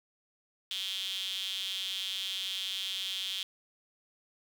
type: tone with high-pass filter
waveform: sawtooth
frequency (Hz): 190.8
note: G3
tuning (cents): -47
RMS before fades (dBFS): -36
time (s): 0.71-3.43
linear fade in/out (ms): 0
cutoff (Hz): 3300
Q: 8.2
effects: none